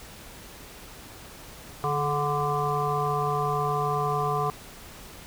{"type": "harmonic tone with a mistuned harmonic", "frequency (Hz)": 146.83, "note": "D3", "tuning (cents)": 0, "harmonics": [1, 3, 5, 7, 8], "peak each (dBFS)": [-30, -30, -30, -30, -30], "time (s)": [1.84, 4.5], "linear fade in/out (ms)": 0, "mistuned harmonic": 3, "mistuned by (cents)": -37, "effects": ["pink hiss -45 dBFS RMS until 5.26 s"]}